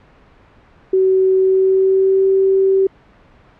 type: tone with pitch glide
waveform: sine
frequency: 378.2 to 385.3 Hz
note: F#4 to G4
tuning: +38 to -30 cents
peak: -10 dBFS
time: 0.93-2.87 s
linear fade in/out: 5 ms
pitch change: +32 cents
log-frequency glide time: 1.36-2.26 s
effects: pink hiss -48 dBFS RMS until 3.59 s + low-pass 2000 Hz 12 dB/octave